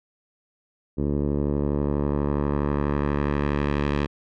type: tone with low-pass filter sweep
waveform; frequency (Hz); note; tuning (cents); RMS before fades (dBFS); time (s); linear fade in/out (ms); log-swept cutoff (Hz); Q
10% pulse; 72.2; D2; -29; -24; 0.97-4.07; 20; 390 to 3100; 0.98
effects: none